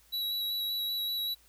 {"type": "tone with vibrato", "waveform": "square", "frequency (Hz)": 3904, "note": "B7", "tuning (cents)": -21, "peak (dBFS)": -31, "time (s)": [0.12, 1.35], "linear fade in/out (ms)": 20, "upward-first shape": "square", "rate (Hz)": 5.2, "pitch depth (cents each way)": 13, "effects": ["added 56 Hz sine -65 dBFS peak until 1.48 s", "white hiss -63 dBFS RMS until 1.48 s"]}